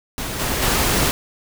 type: noise with level steps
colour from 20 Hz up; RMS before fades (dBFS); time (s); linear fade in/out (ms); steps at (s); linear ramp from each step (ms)
pink; -27 / -22 / -18; 0.18-1.11; 0; 0.39 / 0.62; 5
effects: none